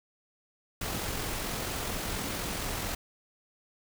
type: noise with amplitude modulation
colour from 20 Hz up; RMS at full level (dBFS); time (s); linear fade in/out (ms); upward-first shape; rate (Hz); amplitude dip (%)
pink; -33; 0.81-2.95; 5; sine; 44.3; 25
effects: none